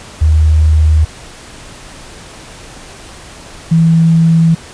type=tone pair in turn; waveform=sine; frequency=77.78 / 164.15 Hz; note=D#2 / E3; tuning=0 / -7 cents; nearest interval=octave + minor second; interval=1293 cents; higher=second; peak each=-5 dBFS; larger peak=neither; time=0.21-1.05 / 3.71-4.55 s; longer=neither; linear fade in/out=10 ms; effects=pink hiss -33 dBFS RMS until 4.73 s + resampled to 22050 Hz